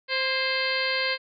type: harmonic tone with a mistuned harmonic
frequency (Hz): 523.3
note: C5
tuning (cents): 0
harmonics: 1 / 2 / 3 / 4 / 5 / 6 / 7 / 8 / 9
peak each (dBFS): -31 / -35 / -31 / -29 / -33 / -34 / -40 / -31 / -35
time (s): 0.08-1.18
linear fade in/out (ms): 50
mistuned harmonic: 3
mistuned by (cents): +42
effects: none